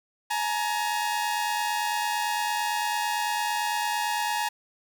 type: tone pair together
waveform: sawtooth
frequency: 846.1 / 935 Hz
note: G#5 / A#5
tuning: +32 / +5 cents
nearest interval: major second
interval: 173 cents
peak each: -24 / -25 dBFS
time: 0.3-4.49 s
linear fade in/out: 10 ms
effects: none